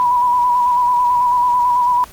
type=tone with vibrato; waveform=sine; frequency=980 Hz; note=B5; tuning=14 cents flat; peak=-11 dBFS; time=0-2.04 s; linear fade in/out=0 ms; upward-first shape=square; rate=9.1 Hz; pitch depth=27 cents each way; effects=pink hiss -40 dBFS RMS until 2.12 s + Opus 24 kbps